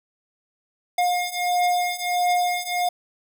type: beating tone pair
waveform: square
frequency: 712 / 713.5 Hz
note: F5 / F5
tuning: +33 / +37 cents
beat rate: 1.5 Hz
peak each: -25 / -23 dBFS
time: 0.98-2.89 s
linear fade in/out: 5 ms
effects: none